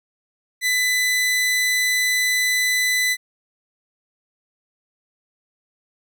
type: tone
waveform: sawtooth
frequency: 2000 Hz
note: B6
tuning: 21 cents sharp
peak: -14 dBFS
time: 0.61-3.17 s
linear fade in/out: 50 ms
effects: none